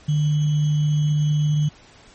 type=tone with sample-and-hold; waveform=sine; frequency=150 Hz; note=D3; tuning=37 cents sharp; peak=-16 dBFS; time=0.08-1.69 s; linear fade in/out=10 ms; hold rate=3150 Hz; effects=pink hiss -49 dBFS RMS until 2.14 s + MP3 32 kbps